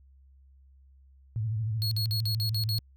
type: tone with vibrato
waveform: sine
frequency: 110 Hz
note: A2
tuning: in tune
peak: -27 dBFS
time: 1.36-2.79 s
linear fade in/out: 0 ms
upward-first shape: sine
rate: 13 Hz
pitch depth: 87 cents each way
type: tone bursts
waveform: 45% pulse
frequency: 4327 Hz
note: C#8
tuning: 43 cents flat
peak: -29 dBFS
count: 7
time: 1.82-2.783 s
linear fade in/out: 0 ms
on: 93 ms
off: 52 ms
effects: added 67 Hz sine -54 dBFS peak until 2.96 s